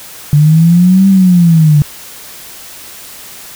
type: linear two-way sweep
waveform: sine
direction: up then down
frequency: 144.3 to 196 to 144.3 Hz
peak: -3 dBFS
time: 0.33-1.82 s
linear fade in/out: 0 ms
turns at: 1.08 s
effects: white hiss -31 dBFS RMS until 3.55 s